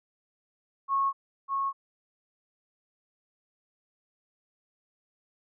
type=tone with echo; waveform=sine; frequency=1096 Hz; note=C#6; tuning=20 cents flat; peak=-23 dBFS; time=0.88-1.13 s; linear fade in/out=50 ms; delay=600 ms; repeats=1; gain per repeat=-3 dB; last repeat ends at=1.73 s; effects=none